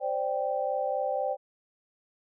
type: chord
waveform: sine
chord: C suspended second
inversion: none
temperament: equal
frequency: 523.3 / 587.3 / 784 Hz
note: C5 / D5 / G5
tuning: 0 / 0 / 0 cents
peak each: -31 / -31 / -31 dBFS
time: 0-1.37 s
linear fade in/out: 50 ms
effects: none